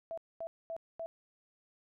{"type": "tone bursts", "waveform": "sine", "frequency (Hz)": 661, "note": "E5", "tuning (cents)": 5, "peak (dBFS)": -37, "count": 4, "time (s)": [0.11, 1.06], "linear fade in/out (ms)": 0, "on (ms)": 65, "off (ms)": 230, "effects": []}